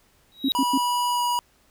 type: tone with exponential growth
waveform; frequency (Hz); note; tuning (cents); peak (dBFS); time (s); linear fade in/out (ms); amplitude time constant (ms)
triangle; 3832; A#7; +47; -16; 0.32-0.52; 0; 42
type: tone bursts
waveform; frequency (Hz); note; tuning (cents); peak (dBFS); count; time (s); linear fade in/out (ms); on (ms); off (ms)
sine; 270; C#4; -45; -19; 3; 0.44-0.779; 5; 47; 99
type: tone with pitch glide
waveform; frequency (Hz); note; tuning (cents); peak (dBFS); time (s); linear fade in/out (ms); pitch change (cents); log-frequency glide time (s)
square; 975 to 968.8; B5 to B5; -23 to -34; -22; 0.55-1.39; 0; -11; 1.09-1.22
effects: pink hiss -61 dBFS RMS until 1.7 s